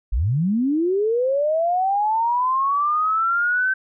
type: linear sweep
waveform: sine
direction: up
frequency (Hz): 42.33 to 1549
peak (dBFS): -17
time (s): 0.12-3.74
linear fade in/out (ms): 10
effects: none